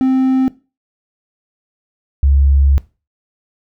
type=tone pair in turn; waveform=triangle / sine; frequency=261.6 / 69.29 Hz; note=C4 / C#2; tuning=0 / 0 cents; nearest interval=octave + major seventh; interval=2300 cents; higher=first; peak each=-8 dBFS; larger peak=neither; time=0.01-0.48 / 2.23-2.78 s; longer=second; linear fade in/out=0 ms; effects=noise-tail reverb RT60 0.3 s tail -19 dB re dry